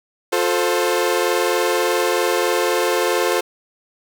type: chord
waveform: sawtooth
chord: F major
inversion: none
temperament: equal with one note detuned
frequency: 355.7 / 440 / 523.3 Hz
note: F4 / A4 / C5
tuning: +32 / 0 / 0 cents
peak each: -17 dBFS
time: 0.32-3.41 s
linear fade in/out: 10 ms
effects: none